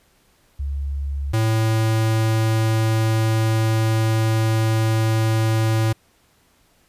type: tone pair in turn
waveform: sine / square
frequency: 70 / 111.12 Hz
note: C#2 / A2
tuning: +18 / +18 cents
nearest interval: minor sixth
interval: 800 cents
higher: second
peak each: -22 / -17 dBFS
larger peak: second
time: 0.59-1.33 / 1.33-5.93 s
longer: second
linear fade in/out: 10 ms
effects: pink hiss -59 dBFS RMS until 6.88 s + resampled to 32000 Hz